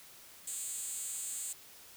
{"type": "tone with high-pass filter", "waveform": "5% pulse", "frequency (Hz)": 277.3, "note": "C#4", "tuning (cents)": 1, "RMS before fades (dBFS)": -40, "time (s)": [0.47, 1.53], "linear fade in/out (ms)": 5, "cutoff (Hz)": 7700, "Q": 3, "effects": ["white hiss -55 dBFS RMS until 1.96 s"]}